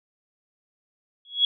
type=tone with exponential growth; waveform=sine; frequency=3341 Hz; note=G#7; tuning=10 cents sharp; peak=-13 dBFS; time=1.25-1.45 s; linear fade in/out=2 ms; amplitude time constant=42 ms; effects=none